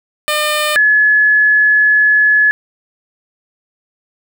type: tone pair in turn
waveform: 10% pulse / sine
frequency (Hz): 603 / 1705.5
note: D5 / G#6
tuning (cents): +46 / +46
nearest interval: octave + tritone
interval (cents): 1800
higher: second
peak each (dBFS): -5 / -7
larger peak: first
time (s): 0.28-0.76 / 0.76-2.51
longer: second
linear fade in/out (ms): 0
effects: none